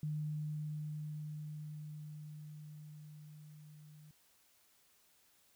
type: tone with level ramp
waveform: sine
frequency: 151.5 Hz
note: D#3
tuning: 46 cents flat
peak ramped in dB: -35 to -55 dBFS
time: 0.03-4.11 s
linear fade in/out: 2 ms
effects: white hiss -70 dBFS RMS until 5.55 s